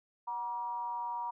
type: tone with frequency modulation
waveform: sine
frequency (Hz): 953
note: A#5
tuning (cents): +38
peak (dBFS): -34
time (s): 0.27-1.31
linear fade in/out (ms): 10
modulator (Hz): 213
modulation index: 0.45
effects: none